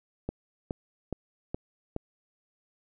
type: click train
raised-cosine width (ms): 2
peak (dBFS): -18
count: 5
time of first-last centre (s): 0.29-1.964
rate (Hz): 2.39
effects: none